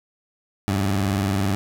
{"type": "tone with vibrato", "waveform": "20% pulse", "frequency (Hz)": 98, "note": "G2", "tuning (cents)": 0, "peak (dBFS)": -15, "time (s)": [0.68, 1.55], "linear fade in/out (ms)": 0, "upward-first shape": "square", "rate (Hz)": 20, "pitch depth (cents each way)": 100, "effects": []}